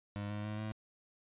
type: tone with pitch steps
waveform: 25% pulse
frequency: 102.4 / 104.25 / 106.13 / 108.05 Hz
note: G#2 / G#2 / G#2 / A2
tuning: -24 / +7 / +38 / -31 cents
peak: -34 dBFS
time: 0.16-0.72 s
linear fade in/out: 0 ms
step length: 140 ms
effects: resampled to 8000 Hz